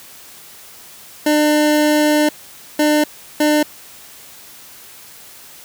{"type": "tone bursts at uneven times", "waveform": "25% pulse", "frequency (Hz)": 300.5, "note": "D4", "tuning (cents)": 40, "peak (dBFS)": -8, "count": 3, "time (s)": [[1.26, 2.29], [2.79, 3.04], [3.4, 3.63]], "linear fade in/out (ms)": 5, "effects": ["white hiss -40 dBFS RMS until 5.64 s", "high-pass 60 Hz 12 dB/octave"]}